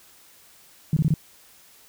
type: tone bursts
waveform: sine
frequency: 155.56 Hz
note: D#3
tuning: in tune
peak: -16 dBFS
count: 4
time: 0.93-1.14 s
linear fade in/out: 2 ms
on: 36 ms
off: 22 ms
effects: white hiss -53 dBFS RMS until 1.88 s